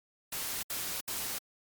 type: noise bursts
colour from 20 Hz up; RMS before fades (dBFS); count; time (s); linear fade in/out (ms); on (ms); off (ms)
white; -36; 3; 0.32-1.386; 5; 310; 68
effects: MP3 96 kbps